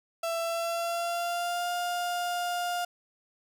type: tone with pitch glide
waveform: 35% pulse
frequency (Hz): 667 to 705.8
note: E5 to F5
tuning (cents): +20 to +18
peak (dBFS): -27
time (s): 0.23-2.85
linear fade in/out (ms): 5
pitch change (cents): +98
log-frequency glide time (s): 0.4-1.71
effects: 11-bit